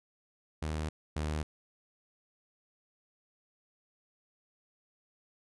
sawtooth tone pair in turn, 77.4 / 76.47 Hz, D#2 / D#2, -9 / -29 cents, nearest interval unison, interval 20 cents, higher first, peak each -29 / -28 dBFS, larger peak second, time 0.62-0.89 / 1.16-1.43 s, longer neither, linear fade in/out 5 ms, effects resampled to 24000 Hz

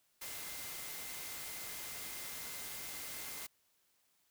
sine tone in noise, 2079 Hz, C7, 12 cents flat, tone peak -55 dBFS, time 0.21-3.47 s, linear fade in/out 10 ms, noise white, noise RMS -45 dBFS, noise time 0.21-3.47 s, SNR -13 dB, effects white hiss -75 dBFS RMS until 4.3 s

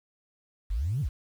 sine exponential two-way sweep, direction up then down, 43.27 to 156.7 to 43.27 Hz, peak -25 dBFS, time 0.7-1.09 s, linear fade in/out 10 ms, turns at 1.01 s, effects tanh soft clip ceiling -21 dBFS + 9-bit

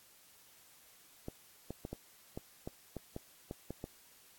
clicks, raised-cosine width 2 ms, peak -27 dBFS, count 11, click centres 1.284 / 1.706 / 1.851 / 1.93 / 2.375 / 2.675 / 2.967 / 3.164 / 3.511 / 3.706 / 3.841 s, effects white hiss -62 dBFS RMS until 4.38 s + AAC 64 kbps

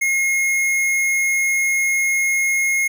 sine tone with hard clipping, 2153 Hz, C7, 49 cents sharp, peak -17 dBFS, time 0.01-2.88 s, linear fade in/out 10 ms, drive 18 dB, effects none

